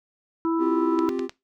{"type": "harmonic tone", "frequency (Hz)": 329.6, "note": "E4", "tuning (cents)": 0, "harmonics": [1, 3, 4], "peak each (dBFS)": [-21, -31, -33], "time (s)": [0.45, 1.09], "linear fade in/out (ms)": 0}
{"type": "chord", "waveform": "triangle", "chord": "C suspended fourth", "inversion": "none", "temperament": "just", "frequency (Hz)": [261.6, 348.8, 392.4], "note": ["C4", "F4", "G4"], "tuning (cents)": [0, -2, 2], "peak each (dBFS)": -27, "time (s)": [0.58, 1.29], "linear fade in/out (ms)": 50}
{"type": "click train", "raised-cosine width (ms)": 0.2, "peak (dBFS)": -17, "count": 4, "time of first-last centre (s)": [0.99, 1.295], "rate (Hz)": 9.85}
{"effects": ["noise-tail reverb RT60 0.2 s tail -19 dB re dry"]}